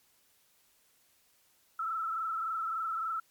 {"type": "tone with frequency modulation", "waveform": "sine", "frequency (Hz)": 1318.5, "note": "E6", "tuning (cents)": 0, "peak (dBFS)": -31, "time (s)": [1.79, 3.2], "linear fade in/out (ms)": 5, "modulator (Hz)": 23.5, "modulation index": 1.8, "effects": ["white hiss -68 dBFS RMS until 3.3 s", "MP3 96 kbps"]}